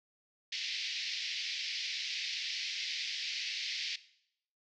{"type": "band-pass noise", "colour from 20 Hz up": "white", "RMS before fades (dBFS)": -38, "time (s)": [0.52, 3.96], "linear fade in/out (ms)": 5, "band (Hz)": [2000, 5300], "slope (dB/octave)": 48, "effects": ["noise-tail reverb RT60 0.7 s tail -17 dB re dry"]}